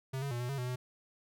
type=tone with pitch steps; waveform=square; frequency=132.8 / 139.8 / 120.3 / 122.9 / 138.5 / 124.5 / 125.6 Hz; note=C3 / C#3 / B2 / B2 / C#3 / B2 / B2; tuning=+26 / +15 / -45 / -8 / -1 / +14 / +30 cents; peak=-35 dBFS; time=0.13-0.76 s; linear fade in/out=10 ms; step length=90 ms; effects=none